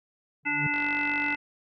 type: tone with exponential growth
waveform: triangle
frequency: 146.83 Hz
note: D3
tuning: in tune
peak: -23 dBFS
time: 0.43-0.67 s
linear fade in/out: 5 ms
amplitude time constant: 51 ms
type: harmonic tone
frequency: 291.9 Hz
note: D4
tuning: 10 cents flat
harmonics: 1 / 3 / 5 / 7 / 9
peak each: -34 / -35 / -33 / -28 / -31 dBFS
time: 0.45-1.36 s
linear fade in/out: 20 ms
type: click train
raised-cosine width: 0.3 ms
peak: -22 dBFS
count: 30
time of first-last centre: 0.74-1.347 s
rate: 47.8 Hz
effects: none